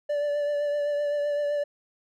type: tone with vibrato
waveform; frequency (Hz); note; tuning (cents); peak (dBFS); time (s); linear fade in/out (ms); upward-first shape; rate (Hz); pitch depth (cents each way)
triangle; 583; D5; -13; -22; 0.09-1.64; 10; triangle; 7.8; 25
effects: none